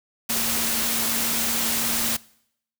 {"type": "tone in noise", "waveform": "sine", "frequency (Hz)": 229, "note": "A#3", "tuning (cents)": -31, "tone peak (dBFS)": -33, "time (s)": [0.29, 2.17], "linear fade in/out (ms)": 10, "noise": "white", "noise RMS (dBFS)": -24, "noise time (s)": [0.29, 2.17], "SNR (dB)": -12, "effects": ["noise-tail reverb RT60 0.7 s tail -22 dB re dry"]}